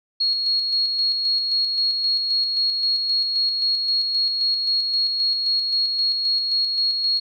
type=tone with tremolo; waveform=sine; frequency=4306 Hz; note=C8; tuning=49 cents sharp; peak=-17 dBFS; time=0.2-7.2 s; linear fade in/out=10 ms; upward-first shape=square; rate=3.8 Hz; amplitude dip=35%; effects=none